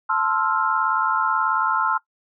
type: chord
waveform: sine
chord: F major seventh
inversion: first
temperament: equal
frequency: 880 / 1046.5 / 1318.5 / 1396.9 Hz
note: A5 / C6 / E6 / F6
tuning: 0 / 0 / 0 / 0 cents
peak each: -25 / -24 / -23 / -24 dBFS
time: 0.09-1.98 s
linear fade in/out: 10 ms
effects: noise-tail reverb RT60 0.1 s tail -19 dB re dry